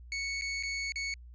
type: tone with dropouts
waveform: sawtooth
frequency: 2217 Hz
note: C#7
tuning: in tune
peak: -29 dBFS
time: 0.12-1.14 s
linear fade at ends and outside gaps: 1 ms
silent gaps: 0.412-0.42 / 0.627-0.634 / 0.921-0.958 s
effects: added 60 Hz sine -47 dBFS peak until 1.34 s + resampled to 16000 Hz